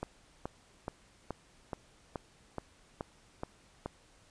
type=click train; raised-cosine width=1 ms; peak=-22 dBFS; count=10; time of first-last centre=0.03-3.86 s; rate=2.35 Hz; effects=pink hiss -63 dBFS RMS until 4.3 s + resampled to 22050 Hz